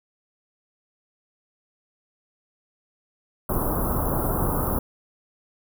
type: band-stop noise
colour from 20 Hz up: pink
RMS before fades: -24 dBFS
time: 3.49-4.79 s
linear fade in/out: 5 ms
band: 1300 to 11000 Hz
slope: 48 dB/octave
effects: none